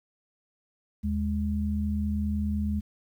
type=tone pair together; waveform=sine; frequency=77.8 / 207.7 Hz; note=D#2 / G#3; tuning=0 / 0 cents; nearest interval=octave + perfect fourth; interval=1700 cents; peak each=-28 dBFS; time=1.03-2.81 s; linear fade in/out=20 ms; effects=10-bit